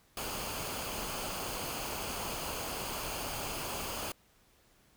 pink noise with comb filter, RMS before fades -38 dBFS, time 0.17-4.12 s, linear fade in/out 2 ms, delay 0.53 ms, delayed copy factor -0.5, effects pink hiss -66 dBFS RMS until 4.96 s

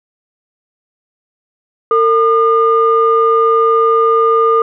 sine tone pair together, 453.5 / 1212.2 Hz, A#4 / D#6, -48 / -46 cents, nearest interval octave + perfect fourth, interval 1702 cents, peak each -10 dBFS, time 1.91-4.62 s, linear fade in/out 2 ms, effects tanh soft clip ceiling 0 dBFS

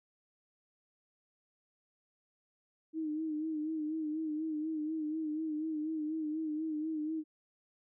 sine tone with vibrato, 311.1 Hz, D#4, in tune, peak -33 dBFS, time 2.93-7.24 s, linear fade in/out 50 ms, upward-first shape sine, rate 4.1 Hz, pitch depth 55 cents each way, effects none

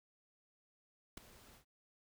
pink noise with ADSR envelope, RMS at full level -44 dBFS, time 1.17-1.65 s, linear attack 5 ms, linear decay 6 ms, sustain -17 dB, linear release 100 ms, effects none

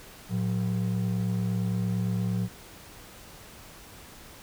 triangle ring-modulated tone, 146.83 Hz, D3, in tune, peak -20 dBFS, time 0.29-2.49 s, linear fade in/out 50 ms, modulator 34.4 Hz, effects pink hiss -48 dBFS RMS until 4.42 s

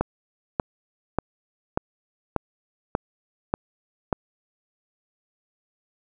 click train, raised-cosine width 1 ms, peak -7 dBFS, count 8, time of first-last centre 0.01-4.128 s, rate 1.7 Hz, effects none

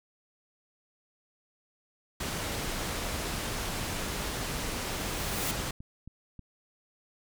pink low-pass noise, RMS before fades -34 dBFS, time 2.2-5.71 s, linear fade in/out 5 ms, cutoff 12000 Hz, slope 12 dB/octave
clicks, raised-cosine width 5 ms, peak -32 dBFS, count 5, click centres 4.075 / 4.208 / 5.805 / 6.076 / 6.393 s
white noise with exponential growth, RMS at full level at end -32 dBFS, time 4.45-5.51 s, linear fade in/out 0 ms, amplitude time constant 230 ms
effects none

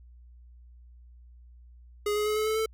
square tone with pitch steps, 415.3 / 420.4 / 425.5 / 430.7 / 435.9 / 441.3 Hz, G#4 / G#4 / G#4 / A4 / A4 / A4, 0 / +21 / +42 / -37 / -16 / +5 cents, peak -26 dBFS, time 2.06-2.66 s, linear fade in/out 5 ms, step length 100 ms, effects added 60 Hz sine -49 dBFS peak until 2.73 s

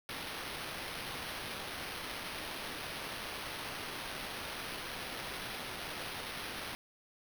violet noise with sample-and-hold, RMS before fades -42 dBFS, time 0.09-6.75 s, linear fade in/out 0 ms, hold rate 7350 Hz, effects none

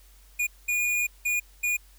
square tone bursts at uneven times, 2442 Hz, D#7, 33 cents flat, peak -24 dBFS, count 4, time 0.39-0.47 / 0.68-1.07 / 1.25-1.4 / 1.63-1.77 s, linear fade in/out 10 ms, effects added 47 Hz sine -52 dBFS peak until 1.98 s + white hiss -59 dBFS RMS until 1.98 s

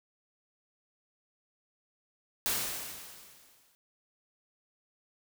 white noise with exponential decay, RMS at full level -29 dBFS, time 2.46-3.75 s, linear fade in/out 0 ms, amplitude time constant 280 ms, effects none

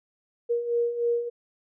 sine beating tone pair, 470.5 / 473.8 Hz, A#4 / A#4, +16 / +28 cents, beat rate 3.3 Hz, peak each -30 / -24 dBFS, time 0.49-1.3 s, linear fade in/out 20 ms, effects none

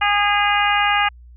harmonic tone with a mistuned harmonic, 410 Hz, G#4, 22 cents flat, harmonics 2 / 3 / 4 / 5 / 6 / 7, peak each -19 / -21 / -22 / -23 / -24 / -24 dBFS, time 0.01-1.09 s, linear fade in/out 10 ms, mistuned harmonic 7, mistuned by -17 cents, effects added 60 Hz sine -40 dBFS peak until 1.36 s

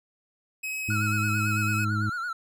45% pulse tone, 2551 Hz, D#7, 43 cents sharp, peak -30 dBFS, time 0.63-1.85 s, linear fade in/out 10 ms
harmonic tone, 105.6 Hz, G#2, 29 cents sharp, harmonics 1 / 2 / 3, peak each -26 / -32 / -36 dBFS, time 0.88-2.1 s, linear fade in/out 10 ms
triangle tone with vibrato, 1400 Hz, F6, 4 cents sharp, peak -27 dBFS, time 0.9-2.33 s, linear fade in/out 5 ms, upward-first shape sine, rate 9 Hz, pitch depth 83 cents each way
effects none

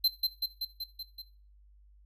square tone with echo, 4100 Hz, C8, 36 cents flat, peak -23 dBFS, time 0.04-0.08 s, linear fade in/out 5 ms, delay 190 ms, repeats 6, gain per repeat -3 dB, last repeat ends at 1.22 s, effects noise-tail reverb RT60 0.4 s tail -17 dB re dry + added 50 Hz sine -56 dBFS peak until 2.05 s

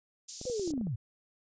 pink high-pass noise, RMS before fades -40 dBFS, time 0.28-0.72 s, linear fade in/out 10 ms, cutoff 5100 Hz, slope 24 dB/octave
clicks, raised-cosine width 2 ms, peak -30 dBFS, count 10, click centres 0.414 / 0.454 / 0.499 / 0.596 / 0.676 / 0.706 / 0.737 / 0.778 / 0.812 / 0.87 s
sine linear sweep, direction down, 523.3 to 97 Hz, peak -31 dBFS, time 0.46-0.96 s, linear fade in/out 10 ms
effects resampled to 16000 Hz

